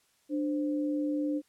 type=tone pair together; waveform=sine; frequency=296.2 / 520.9 Hz; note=D4 / C5; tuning=+15 / -8 cents; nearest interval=minor seventh; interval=977 cents; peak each=-28 / -37 dBFS; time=0.29-1.42 s; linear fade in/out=50 ms; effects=white hiss -69 dBFS RMS until 1.48 s + low-pass 11000 Hz 12 dB/octave